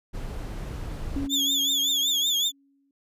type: noise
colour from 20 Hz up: brown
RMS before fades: -33 dBFS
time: 0.13-1.28 s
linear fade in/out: 20 ms
type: tone with exponential decay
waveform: sine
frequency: 277.2 Hz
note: C#4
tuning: in tune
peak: -26 dBFS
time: 1.16-2.91 s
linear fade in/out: 2 ms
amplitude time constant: 380 ms
type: tone with vibrato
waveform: 35% pulse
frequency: 3427 Hz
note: A7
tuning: 46 cents flat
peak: -20 dBFS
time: 1.29-2.52 s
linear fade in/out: 50 ms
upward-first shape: triangle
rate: 5.3 Hz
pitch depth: 120 cents each way
effects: resampled to 32000 Hz